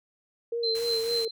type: tone with vibrato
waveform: sine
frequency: 460 Hz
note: A#4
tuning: 23 cents flat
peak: -27 dBFS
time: 0.52-1.28 s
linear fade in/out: 5 ms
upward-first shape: sine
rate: 3.7 Hz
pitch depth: 40 cents each way
type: tone with tremolo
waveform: sine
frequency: 4098 Hz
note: C8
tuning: 37 cents flat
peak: -25 dBFS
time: 0.63-1.31 s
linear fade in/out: 5 ms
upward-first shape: sine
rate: 4.2 Hz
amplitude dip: 75%
type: low-pass noise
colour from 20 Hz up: white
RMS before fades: -42 dBFS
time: 0.75-1.25 s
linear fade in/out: 0 ms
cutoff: 11000 Hz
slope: 12 dB/octave
effects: none